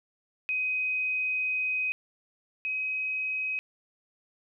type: tone pair in turn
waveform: sine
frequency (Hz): 2515 / 2532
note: D#7 / D#7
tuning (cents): +18 / +30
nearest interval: unison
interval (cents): 12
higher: second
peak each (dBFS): -26 / -28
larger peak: first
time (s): 0.49-1.92 / 2.65-3.59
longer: first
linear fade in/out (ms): 0
effects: none